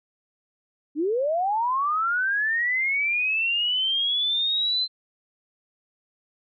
sine linear sweep, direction up, 277.2 to 4100 Hz, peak -21 dBFS, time 0.95-4.88 s, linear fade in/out 50 ms, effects none

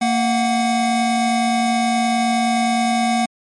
square tone pair together, 229.8 / 739 Hz, A#3 / F#5, -25 / -2 cents, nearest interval octave + minor sixth, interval 2023 cents, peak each -19 dBFS, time 0.01-3.26 s, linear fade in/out 10 ms, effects MP3 48 kbps

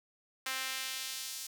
sawtooth tone with high-pass filter sweep, 262.6 Hz, C4, 6 cents sharp, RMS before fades -39 dBFS, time 0.46-1.47 s, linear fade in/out 5 ms, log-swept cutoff 1600 to 5700 Hz, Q 0.91, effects none

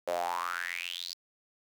sawtooth tone with high-pass filter sweep, 87.3 Hz, F2, in tune, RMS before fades -35 dBFS, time 0.07-1.14 s, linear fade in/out 10 ms, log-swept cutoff 540 to 4800 Hz, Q 7.7, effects 10-bit

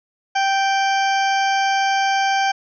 harmonic tone, 782 Hz, G5, 4 cents flat, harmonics 1 / 2 / 3 / 4 / 6 / 7 / 8, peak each -17 / -23 / -27 / -29 / -33 / -34 / -35 dBFS, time 0.35-2.52 s, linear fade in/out 10 ms, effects none

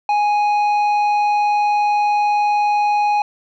sine tone with tanh clipping, 830.6 Hz, G#5, in tune, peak -15 dBFS, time 0.09-3.22 s, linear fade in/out 2 ms, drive 8 dB, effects none

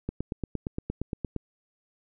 click train, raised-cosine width 3 ms, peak -17 dBFS, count 12, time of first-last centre 0.09-1.363 s, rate 8.64 Hz, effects none

